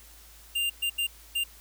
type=tone bursts at uneven times; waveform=square; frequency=2794 Hz; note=F7; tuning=in tune; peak=-26 dBFS; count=4; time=0.55-0.7 / 0.82-0.9 / 0.98-1.07 / 1.35-1.44 s; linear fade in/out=10 ms; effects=added 55 Hz sine -53 dBFS peak until 1.6 s + white hiss -53 dBFS RMS until 1.6 s